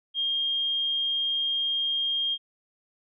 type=tone; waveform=sine; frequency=3221 Hz; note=G7; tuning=46 cents sharp; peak=-24 dBFS; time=0.14-2.38 s; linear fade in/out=50 ms; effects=none